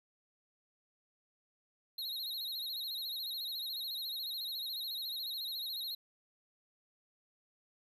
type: tone with vibrato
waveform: square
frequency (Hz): 4000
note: B7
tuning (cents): +21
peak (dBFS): -38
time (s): 1.98-5.95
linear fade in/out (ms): 5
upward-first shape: sine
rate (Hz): 14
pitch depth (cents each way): 120
effects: 13-bit